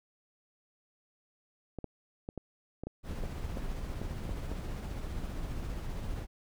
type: clicks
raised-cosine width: 2 ms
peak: -25 dBFS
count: 11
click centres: 1.787 / 1.843 / 2.289 / 2.377 / 2.836 / 2.87 / 3.237 / 3.572 / 4.016 / 4.293 / 4.516 s
type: noise with tremolo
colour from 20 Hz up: brown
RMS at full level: -36 dBFS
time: 3.03-6.27 s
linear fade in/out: 50 ms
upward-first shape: triangle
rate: 15 Hz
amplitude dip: 30%
effects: none